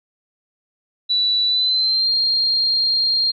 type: tone with pitch glide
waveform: sine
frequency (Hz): 3951 to 4210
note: B7 to C8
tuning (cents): 0 to +10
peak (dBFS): -15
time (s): 1.09-3.32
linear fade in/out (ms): 20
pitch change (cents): +110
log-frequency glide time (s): 1.46-2.12
effects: none